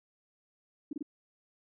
sine tone bursts, 293.7 Hz, D4, in tune, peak -33 dBFS, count 3, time 0.91-1.027 s, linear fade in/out 5 ms, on 21 ms, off 27 ms, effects none

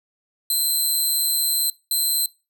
10% pulse tone bursts at uneven times, 4089 Hz, C8, 41 cents flat, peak -12 dBFS, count 2, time 0.5-1.7 / 1.91-2.26 s, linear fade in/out 2 ms, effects noise-tail reverb RT60 0.3 s tail -22 dB re dry

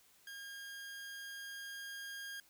sawtooth tone with level ramp, 1620 Hz, G#6, 43 cents flat, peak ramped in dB -43 to -40 dBFS, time 0.27-2.4 s, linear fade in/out 2 ms, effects white hiss -67 dBFS RMS until 2.49 s

